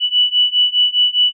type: beating tone pair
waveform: sine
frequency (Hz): 2958 / 2962.9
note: F#7 / F#7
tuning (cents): -1 / +2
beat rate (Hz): 4.9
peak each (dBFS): -15 / -14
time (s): 0-1.33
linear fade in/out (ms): 50
effects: none